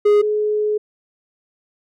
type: tone pair in turn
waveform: triangle / sine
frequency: 415.3 / 423 Hz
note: G#4 / G#4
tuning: 0 / +32 cents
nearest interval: unison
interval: 32 cents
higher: second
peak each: -8 / -16 dBFS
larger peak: first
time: 0.05-0.22 / 0.22-0.78 s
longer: second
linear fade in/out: 10 ms
effects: none

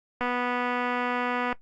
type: click train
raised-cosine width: 0.5 ms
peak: -14 dBFS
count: 325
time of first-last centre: 0.21-1.527 s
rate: 246 Hz
effects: noise-tail reverb RT60 0.1 s tail -17 dB re dry + Opus 48 kbps

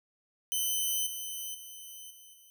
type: tone with level steps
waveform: 5% pulse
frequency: 3038 Hz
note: F#7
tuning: 45 cents sharp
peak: -20 / -28 / -36 / -43 / -47 dBFS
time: 0.52-2.5 s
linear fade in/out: 0 ms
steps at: 1.06 / 1.54 / 2.1 / 2.33 s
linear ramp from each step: 10 ms
effects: none

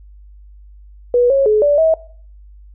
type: tone with pitch steps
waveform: sine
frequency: 487.1 / 547 / 426.2 / 581 / 643 Hz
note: B4 / C#5 / G#4 / D5 / E5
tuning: -24 / -23 / +45 / -19 / -43 cents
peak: -9 dBFS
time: 1.14-1.94 s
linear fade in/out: 2 ms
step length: 160 ms
effects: noise-tail reverb RT60 0.5 s tail -19 dB re dry + added 50 Hz sine -38 dBFS peak until 2.74 s

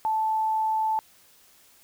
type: tone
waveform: sine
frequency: 876 Hz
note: A5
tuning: 8 cents flat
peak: -22 dBFS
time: 0.05-0.99 s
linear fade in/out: 0 ms
effects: white hiss -57 dBFS RMS until 1.83 s

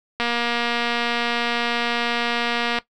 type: click train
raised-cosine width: 0.3 ms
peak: -7 dBFS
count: 614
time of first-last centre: 0.2-2.786 s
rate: 237 Hz
effects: noise-tail reverb RT60 0.1 s tail -17 dB re dry

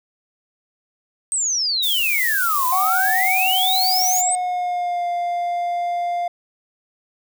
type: exponential two-way sweep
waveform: sine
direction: down then up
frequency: 8450 to 988 to 8450 Hz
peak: -18 dBFS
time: 1.32-4.35 s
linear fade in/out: 0 ms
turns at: 2.67 s
type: noise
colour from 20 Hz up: violet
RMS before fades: -24 dBFS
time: 1.82-4.22 s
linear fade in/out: 20 ms
type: tone with pitch glide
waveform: triangle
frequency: 750 to 699.8 Hz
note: F#5 to F5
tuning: +23 to +3 cents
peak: -18 dBFS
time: 2.72-6.28 s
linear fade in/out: 5 ms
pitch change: -120 cents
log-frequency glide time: 3.81-5.07 s
effects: none

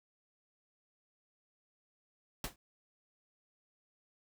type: noise with exponential decay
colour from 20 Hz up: pink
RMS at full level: -34 dBFS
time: 2.44-2.56 s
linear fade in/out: 2 ms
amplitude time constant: 26 ms
effects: none

